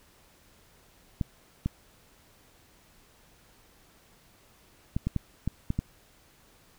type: clicks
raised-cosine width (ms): 5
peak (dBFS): -15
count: 8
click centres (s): 1.212 / 1.66 / 4.965 / 5.07 / 5.163 / 5.476 / 5.704 / 5.79
effects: pink hiss -60 dBFS RMS until 6.78 s